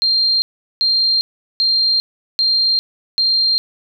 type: tone bursts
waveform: sine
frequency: 4186 Hz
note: C8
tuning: in tune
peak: -12 dBFS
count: 5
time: 0.02-3.58 s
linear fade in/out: 0 ms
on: 400 ms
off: 390 ms
effects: none